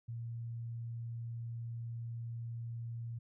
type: tone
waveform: sine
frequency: 116.54 Hz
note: A#2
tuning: in tune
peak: -39 dBFS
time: 0.08-3.19 s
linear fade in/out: 10 ms
effects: none